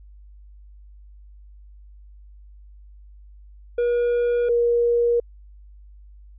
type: tone pair in turn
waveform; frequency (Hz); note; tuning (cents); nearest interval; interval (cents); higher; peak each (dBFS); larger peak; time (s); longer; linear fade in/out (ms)
triangle / sine; 479.8 / 474.3; A#4 / A#4; +50 / +30; unison; 20; first; -16 / -16; neither; 3.78-4.49 / 4.49-5.2; neither; 5
effects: added 50 Hz sine -43 dBFS peak until 6.38 s + resampled to 8000 Hz